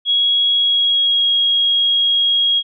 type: tone with pitch glide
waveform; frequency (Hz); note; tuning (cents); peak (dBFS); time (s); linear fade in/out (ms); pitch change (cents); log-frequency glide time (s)
sine; 3322 to 3286; G#7 to G#7; 0 to -19; -12; 0.05-2.63; 50; -19; 0.53-1.31
effects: none